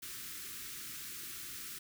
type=band-stop noise; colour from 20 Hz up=white; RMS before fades=-45 dBFS; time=0.02-1.79 s; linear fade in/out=10 ms; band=400 to 1200 Hz; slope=48 dB/octave; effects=none